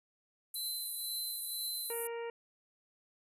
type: band-pass noise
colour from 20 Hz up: pink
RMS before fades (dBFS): -41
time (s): 0.54-2.07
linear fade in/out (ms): 2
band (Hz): 9800 to 13000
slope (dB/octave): 48
type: tone with tremolo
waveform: sine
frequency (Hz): 4051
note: B7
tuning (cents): +43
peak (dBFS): -37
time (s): 0.55-1.93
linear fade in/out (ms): 10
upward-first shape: triangle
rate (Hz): 2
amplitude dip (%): 70
type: harmonic tone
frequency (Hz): 466.2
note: A#4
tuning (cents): 0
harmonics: 1 / 2 / 3 / 4 / 5 / 6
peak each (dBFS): -38 / -46 / -54 / -52 / -53 / -56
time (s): 1.9-2.3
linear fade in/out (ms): 2
effects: resampled to 32000 Hz